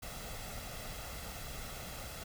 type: noise with comb filter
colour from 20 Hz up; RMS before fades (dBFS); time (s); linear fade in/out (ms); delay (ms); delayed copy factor
pink; -44; 0.02-2.24; 10; 1.5; +0.55
effects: none